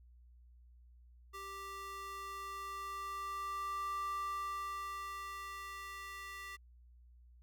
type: tone with high-pass filter sweep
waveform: square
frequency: 392 Hz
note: G4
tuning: in tune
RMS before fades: -43 dBFS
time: 1.33-6.57 s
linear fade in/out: 20 ms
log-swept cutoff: 830 to 1600 Hz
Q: 5.8
effects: added 60 Hz sine -58 dBFS peak until 7.42 s